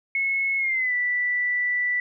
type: tone with pitch glide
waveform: sine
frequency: 2186 to 1970.1 Hz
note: C#7 to B6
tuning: -25 to -5 cents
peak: -21 dBFS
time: 0.15-2 s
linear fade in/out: 2 ms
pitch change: -180 cents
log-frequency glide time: 0.58-0.94 s
effects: none